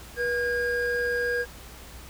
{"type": "tone pair together", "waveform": "triangle", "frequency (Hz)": [483.7, 1627], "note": ["B4", "G#6"], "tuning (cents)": [-36, -36], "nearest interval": "octave + major sixth", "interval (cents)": 2100, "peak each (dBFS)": -25, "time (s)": [0.16, 1.46], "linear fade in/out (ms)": 50, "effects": ["added 60 Hz sine -45 dBFS peak until 2.09 s", "pink hiss -46 dBFS RMS until 2.09 s"]}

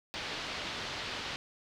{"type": "low-pass noise", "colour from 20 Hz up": "white", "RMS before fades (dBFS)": -39, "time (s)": [0.14, 1.36], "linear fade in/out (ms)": 0, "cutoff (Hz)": 4400, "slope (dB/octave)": 24, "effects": []}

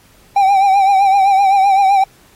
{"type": "tone with vibrato", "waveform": "triangle", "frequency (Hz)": 784, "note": "G5", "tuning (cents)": 0, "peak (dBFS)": -6, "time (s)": [0.36, 2.04], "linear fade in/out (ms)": 5, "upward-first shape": "triangle", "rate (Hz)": 7.8, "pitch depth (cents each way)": 69, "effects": ["pink hiss -49 dBFS RMS until 2.35 s", "AAC 48 kbps"]}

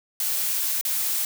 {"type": "noise with dropouts", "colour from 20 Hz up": "blue", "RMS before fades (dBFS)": -25, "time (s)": [0.2, 1.25], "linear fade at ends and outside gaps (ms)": 2, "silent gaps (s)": [0.812, 0.85], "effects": []}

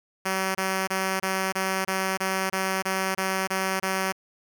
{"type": "tone bursts", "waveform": "5% pulse", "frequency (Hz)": 190.3, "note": "F#3", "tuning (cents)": 49, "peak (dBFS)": -13, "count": 12, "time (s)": [0.25, 4.125], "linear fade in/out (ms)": 10, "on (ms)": 300, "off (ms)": 25, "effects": []}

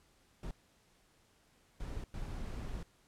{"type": "noise bursts at uneven times", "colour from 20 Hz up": "brown", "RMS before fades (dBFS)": -41, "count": 3, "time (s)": [[0.43, 0.51], [1.8, 2.04], [2.14, 2.83]], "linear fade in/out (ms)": 2, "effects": ["pink hiss -69 dBFS RMS until 3.07 s", "low-pass 11000 Hz 12 dB/octave"]}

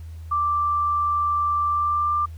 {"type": "tone with pitch glide", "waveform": "sine", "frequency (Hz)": [1174.7, 1187], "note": ["D6", "D6"], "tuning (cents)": [0, 18], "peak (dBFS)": -19, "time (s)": [0.31, 2.26], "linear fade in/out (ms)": 10, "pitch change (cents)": 18, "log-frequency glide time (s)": [1.67, 2.13], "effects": ["added 81 Hz sine -34 dBFS peak until 2.37 s", "pink hiss -57 dBFS RMS until 2.37 s"]}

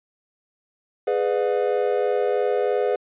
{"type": "chord", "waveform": "triangle", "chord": "G# diminished seventh", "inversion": "none", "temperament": "just", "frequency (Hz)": [415.3, 498.4, 598, 717.6], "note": ["G#4", "B4", "D5", "F5"], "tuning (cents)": [0, 16, 31, 47], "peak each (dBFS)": [-21, -21, -26, -27], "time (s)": [1.07, 2.96], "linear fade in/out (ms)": 5, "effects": ["resampled to 8000 Hz"]}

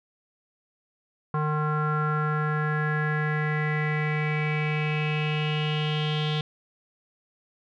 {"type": "tone with low-pass filter sweep", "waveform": "square", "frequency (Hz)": 152.1, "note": "D#3", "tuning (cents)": -39, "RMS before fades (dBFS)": -26, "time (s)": [1.34, 6.41], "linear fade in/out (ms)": 2, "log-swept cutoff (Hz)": [1200, 3400], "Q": 6.4, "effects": []}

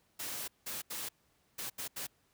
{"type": "noise bursts at uneven times", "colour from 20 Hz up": "white", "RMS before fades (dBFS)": -40, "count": 6, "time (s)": [[0.19, 0.48], [0.66, 0.82], [0.9, 1.09], [1.58, 1.7], [1.78, 1.88], [1.96, 2.07]], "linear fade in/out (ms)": 10, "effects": ["pink hiss -72 dBFS RMS until 2.33 s", "high-pass 60 Hz 12 dB/octave"]}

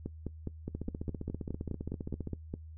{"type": "two click trains", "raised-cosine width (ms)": 3, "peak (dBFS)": [-23, -24], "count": [13, 24], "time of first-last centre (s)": [[0.06, 2.539], [0.75, 2.273]], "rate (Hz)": [4.84, 15.1], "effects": ["noise-tail reverb RT60 0.1 s tail -19 dB re dry", "added 79 Hz sine -45 dBFS peak until 2.77 s"]}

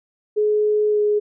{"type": "tone with pitch glide", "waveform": "sine", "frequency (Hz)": [422.6, 418], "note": ["G#4", "G#4"], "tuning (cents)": [30, 11], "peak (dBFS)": -15, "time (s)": [0.36, 1.2], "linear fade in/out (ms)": 20, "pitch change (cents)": -19, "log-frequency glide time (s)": [0.89, 1], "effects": []}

